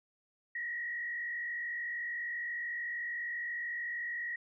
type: tone with frequency modulation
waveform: sine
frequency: 1904 Hz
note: A#6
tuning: 36 cents sharp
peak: -35 dBFS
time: 0.55-4.36 s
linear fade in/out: 5 ms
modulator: 47 Hz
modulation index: 1
effects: none